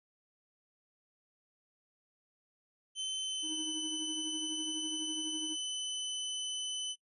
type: tone with pitch glide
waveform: sawtooth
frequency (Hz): 3066 to 3019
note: G7 to F#7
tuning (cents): -39 to +34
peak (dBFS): -32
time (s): 2.95-6.96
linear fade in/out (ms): 50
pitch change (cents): -27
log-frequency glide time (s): 3.2-3.76
type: tone with tremolo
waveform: triangle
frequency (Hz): 313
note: D#4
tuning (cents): +10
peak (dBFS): -36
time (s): 3.42-5.57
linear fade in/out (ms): 50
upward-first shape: triangle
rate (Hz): 12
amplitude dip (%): 70
effects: noise-tail reverb RT60 0.1 s tail -24 dB re dry + resampled to 24000 Hz